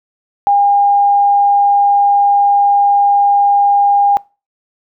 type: tone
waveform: sine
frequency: 808 Hz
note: G#5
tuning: 48 cents flat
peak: -7 dBFS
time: 0.47-4.17 s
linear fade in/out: 0 ms
effects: noise-tail reverb RT60 0.3 s tail -23 dB re dry